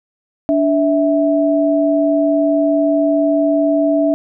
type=tone pair together; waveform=sine; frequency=291.1 / 653.5 Hz; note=D4 / E5; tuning=-15 / -15 cents; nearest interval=octave + major second; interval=1400 cents; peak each=-14 dBFS; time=0.49-4.14 s; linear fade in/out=0 ms; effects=none